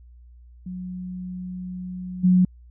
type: tone with level steps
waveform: sine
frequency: 182.3 Hz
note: F#3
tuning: 25 cents flat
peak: -30 / -13 dBFS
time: 0.66-2.45 s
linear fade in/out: 5 ms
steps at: 2.23 s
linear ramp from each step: 20 ms
effects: added 60 Hz sine -45 dBFS peak until 2.7 s